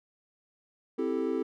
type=chord; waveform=triangle; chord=A minor seventh; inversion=first; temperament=equal; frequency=261.6 / 329.6 / 392 / 440 Hz; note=C4 / E4 / G4 / A4; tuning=0 / 0 / 0 / 0 cents; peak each=-31 dBFS; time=0.98-1.43 s; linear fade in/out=10 ms; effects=none